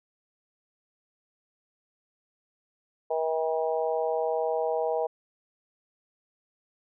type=harmonic tone; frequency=160.1 Hz; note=D#3; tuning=50 cents sharp; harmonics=3 / 4 / 5 / 6; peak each=-28 / -29 / -32 / -38 dBFS; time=3.1-5.07 s; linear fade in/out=10 ms; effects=none